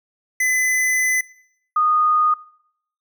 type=tone pair in turn; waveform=square / sine; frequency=2017 / 1233.2 Hz; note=B6 / D#6; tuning=+36 / -16 cents; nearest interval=major sixth; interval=852 cents; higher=first; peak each=-17 / -14 dBFS; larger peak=second; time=0.4-1.21 / 1.76-2.34 s; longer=first; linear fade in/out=5 ms; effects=noise-tail reverb RT60 0.7 s tail -22 dB re dry